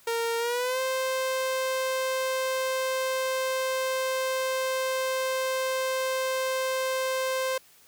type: tone with pitch glide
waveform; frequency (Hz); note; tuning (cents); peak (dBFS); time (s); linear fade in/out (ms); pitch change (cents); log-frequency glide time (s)
sawtooth; 462.6 to 522.3; A#4 to C5; -13 to -3; -22; 0.07-7.58; 5; +210; 0.38-0.8
effects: white hiss -57 dBFS RMS until 7.87 s